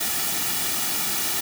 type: noise with comb filter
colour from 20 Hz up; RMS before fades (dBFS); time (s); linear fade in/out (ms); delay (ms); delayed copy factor
white; -25; 0-1.41; 10; 1.9; -0.6
effects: none